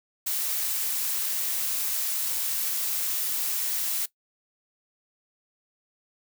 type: noise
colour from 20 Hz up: blue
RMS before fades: -28 dBFS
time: 0.26-4.06 s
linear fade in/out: 10 ms
effects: noise-tail reverb RT60 0.1 s tail -18 dB re dry